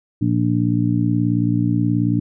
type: harmonic tone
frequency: 58.6 Hz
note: A#1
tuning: 10 cents sharp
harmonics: 2 / 3 / 4 / 5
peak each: -19 / -22 / -23 / -20 dBFS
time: 0.21-2.2 s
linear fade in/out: 10 ms
effects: none